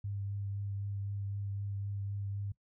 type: tone with vibrato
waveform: sine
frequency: 100 Hz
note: G2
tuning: 35 cents sharp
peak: -35 dBFS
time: 0.04-2.52 s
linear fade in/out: 5 ms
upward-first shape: triangle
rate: 3.9 Hz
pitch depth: 17 cents each way
effects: noise-tail reverb RT60 0.1 s tail -19 dB re dry